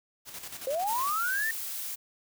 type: noise with tremolo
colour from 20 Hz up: white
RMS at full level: -40 dBFS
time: 0.25-1.14 s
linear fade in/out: 50 ms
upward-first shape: square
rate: 11 Hz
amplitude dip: 55%
type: linear sweep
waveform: sine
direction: up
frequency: 508 to 1841 Hz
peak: -27 dBFS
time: 0.67-1.51 s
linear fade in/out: 2 ms
type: noise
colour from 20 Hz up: blue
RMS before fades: -36 dBFS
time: 0.86-1.96 s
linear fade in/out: 20 ms
effects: none